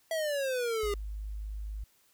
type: exponential sweep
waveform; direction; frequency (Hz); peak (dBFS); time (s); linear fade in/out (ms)
square; down; 660 to 401.7; -30; 0.11-0.94; 2
type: tone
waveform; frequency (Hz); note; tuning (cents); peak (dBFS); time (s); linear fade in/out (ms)
sine; 51.91; G#1; 0; -35; 0.83-1.84; 5
effects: white hiss -67 dBFS RMS until 2.13 s